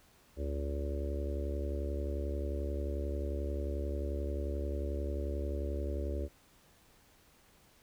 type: harmonic tone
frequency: 71.3 Hz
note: C#2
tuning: 49 cents sharp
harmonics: 1 / 3 / 4 / 5 / 6 / 7 / 8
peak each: -34 / -48 / -45 / -43 / -45 / -49 / -44 dBFS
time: 0.36-6.29 s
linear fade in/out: 50 ms
effects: pink hiss -64 dBFS RMS until 7.82 s